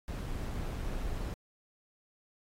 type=noise with amplitude modulation; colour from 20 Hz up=brown; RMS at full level=-35 dBFS; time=0.08-1.34 s; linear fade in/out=0 ms; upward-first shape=sine; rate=120 Hz; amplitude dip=25%; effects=AAC 48 kbps